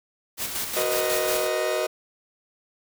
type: noise with tremolo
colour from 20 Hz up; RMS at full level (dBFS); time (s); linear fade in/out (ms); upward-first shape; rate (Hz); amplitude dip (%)
white; -28; 0.37-1.49; 50; square; 5.5; 45
type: chord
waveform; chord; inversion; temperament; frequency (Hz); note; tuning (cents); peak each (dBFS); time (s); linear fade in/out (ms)
40% pulse; B major seventh; second; equal with one note detuned; 370 / 466.2 / 506 / 622.3; F#4 / A#4 / B4 / D#5; 0 / 0 / +42 / 0; -29 / -30 / -30 / -25; 0.76-1.87; 10
effects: none